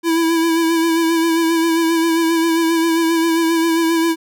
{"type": "tone with vibrato", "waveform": "square", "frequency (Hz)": 330, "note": "E4", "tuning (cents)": 2, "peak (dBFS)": -14, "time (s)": [0.03, 4.16], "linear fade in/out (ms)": 50, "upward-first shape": "sine", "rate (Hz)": 7.5, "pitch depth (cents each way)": 32, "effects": []}